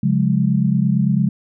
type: chord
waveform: sine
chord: Db major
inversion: none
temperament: equal with one note detuned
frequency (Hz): 138.59 / 178.9 / 207.7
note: Db3 / F3 / Ab3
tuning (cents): 0 / +42 / 0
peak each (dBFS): -18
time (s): 0.03-1.29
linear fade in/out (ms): 5
effects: none